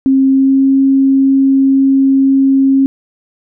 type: tone with pitch glide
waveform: sine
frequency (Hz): 267.7 to 270.2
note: C4 to C#4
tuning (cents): +40 to -44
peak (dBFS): -6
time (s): 0.06-2.86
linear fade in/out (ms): 0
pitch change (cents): +16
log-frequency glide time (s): 0.29-0.64
effects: none